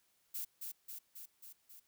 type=noise with echo; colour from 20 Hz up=violet; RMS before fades=-41 dBFS; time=0.34-0.45 s; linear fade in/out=10 ms; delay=270 ms; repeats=5; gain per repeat=-3 dB; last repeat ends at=1.8 s; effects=white hiss -75 dBFS RMS until 1.87 s